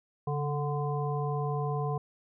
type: harmonic tone with a mistuned harmonic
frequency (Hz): 146.83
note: D3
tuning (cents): 0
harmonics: 1 / 3 / 5 / 7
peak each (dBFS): -30 / -35 / -37 / -38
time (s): 0.27-1.98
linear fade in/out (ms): 5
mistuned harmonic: 1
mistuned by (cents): -49
effects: none